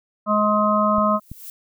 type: harmonic tone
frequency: 210.5 Hz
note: G#3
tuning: 24 cents sharp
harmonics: 1 / 3 / 5 / 6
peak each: -21 / -21 / -21 / -21 dBFS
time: 0.26-1.2 s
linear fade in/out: 50 ms
type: clicks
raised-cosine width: 5 ms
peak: -21 dBFS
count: 2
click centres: 0.983 / 1.316 s
type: noise with exponential growth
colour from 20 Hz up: violet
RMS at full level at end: -34 dBFS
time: 0.99-1.5 s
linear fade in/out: 1 ms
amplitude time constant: 110 ms
effects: none